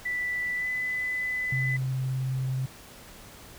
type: tone with pitch glide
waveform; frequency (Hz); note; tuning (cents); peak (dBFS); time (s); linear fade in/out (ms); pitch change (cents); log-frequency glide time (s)
sine; 1975.5 to 2004; B6 to B6; 0 to +25; -27; 0.05-1.77; 10; +25; 0.55-0.67
type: tone with vibrato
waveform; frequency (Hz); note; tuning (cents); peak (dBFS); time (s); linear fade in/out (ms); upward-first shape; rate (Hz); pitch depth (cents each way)
sine; 130.81; C3; 0; -26; 1.52-2.66; 5; sine; 19; 16
effects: pink hiss -48 dBFS RMS until 3.58 s